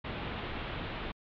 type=low-pass noise; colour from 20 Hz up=pink; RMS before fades=-38 dBFS; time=0.04-1.12 s; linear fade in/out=10 ms; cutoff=3700 Hz; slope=48 dB/octave; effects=MP3 96 kbps